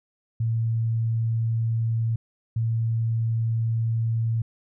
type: tone pair in turn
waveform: sine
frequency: 113.8 / 113.8 Hz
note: A#2 / A#2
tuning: -41 / -41 cents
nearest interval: unison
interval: 0 cents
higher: neither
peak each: -21 dBFS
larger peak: neither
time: 0.4-2.16 / 2.56-4.42 s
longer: second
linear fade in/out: 5 ms
effects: none